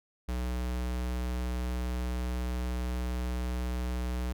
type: tone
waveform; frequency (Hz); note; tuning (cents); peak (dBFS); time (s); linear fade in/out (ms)
square; 61.6; B1; -4; -31; 0.28-4.33; 10
effects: none